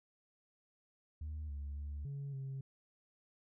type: tone with pitch steps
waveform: sine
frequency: 76.6 / 71.2 / 72.6 / 140.1 / 134.9 Hz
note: D#2 / C#2 / D2 / C#3 / C#3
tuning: -27 / +47 / -19 / +19 / -47 cents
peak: -38 dBFS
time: 1.21-2.61 s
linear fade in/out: 5 ms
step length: 280 ms
effects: tanh soft clip ceiling -38 dBFS